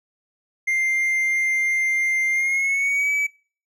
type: tone with pitch glide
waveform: triangle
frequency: 2099 to 2289 Hz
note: C7 to D7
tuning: +5 to -45 cents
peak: -17 dBFS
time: 0.67-3.27 s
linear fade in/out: 10 ms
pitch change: +150 cents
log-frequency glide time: 2.31-3.11 s
effects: noise-tail reverb RT60 0.4 s tail -22 dB re dry